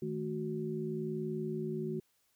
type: tone cluster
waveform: sine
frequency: 156.9 / 217.9 / 369.1 Hz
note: D#3 / A3 / F#4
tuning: +15 / -17 / -4 cents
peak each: -39 / -39 / -37 dBFS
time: 0.02-2 s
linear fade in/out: 5 ms
effects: white hiss -74 dBFS RMS until 2.35 s